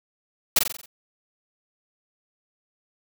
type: noise with echo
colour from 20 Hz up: white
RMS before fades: -17 dBFS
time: 0.56-0.59 s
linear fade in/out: 5 ms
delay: 45 ms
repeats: 6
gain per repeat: -5 dB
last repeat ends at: 0.86 s
effects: none